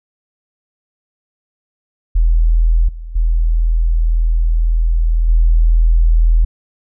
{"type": "tone with level steps", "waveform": "sine", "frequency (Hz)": 40.95, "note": "E1", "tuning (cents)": -11, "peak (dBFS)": [-8, -25, -10, -7], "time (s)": [2.15, 6.45], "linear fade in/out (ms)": 10, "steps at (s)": [2.88, 3.15, 5.28], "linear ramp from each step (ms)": 10, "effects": []}